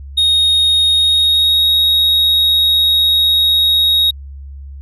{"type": "tone with pitch glide", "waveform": "triangle", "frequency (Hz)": [3729, 3772], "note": ["A#7", "A#7"], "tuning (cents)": [0, 20], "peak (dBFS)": -8, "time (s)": [0.17, 4.11], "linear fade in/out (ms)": 10, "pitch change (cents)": 20, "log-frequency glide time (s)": [0.93, 1.69], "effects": ["added 69 Hz sine -28 dBFS peak until 4.81 s"]}